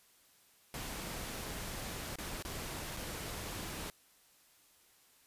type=noise with dropouts; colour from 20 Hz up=pink; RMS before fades=-42 dBFS; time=0.74-3.9 s; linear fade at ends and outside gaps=1 ms; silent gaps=2.157-2.185 / 2.425-2.45 / 2.966-2.97 s; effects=white hiss -66 dBFS RMS until 5.26 s + resampled to 32000 Hz